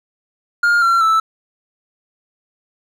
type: tone with pitch steps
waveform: triangle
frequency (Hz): 1413 / 1364.1 / 1316.9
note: F6 / F6 / E6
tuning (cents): +20 / -41 / -2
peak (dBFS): -9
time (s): 0.63-1.2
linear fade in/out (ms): 5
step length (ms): 190
effects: none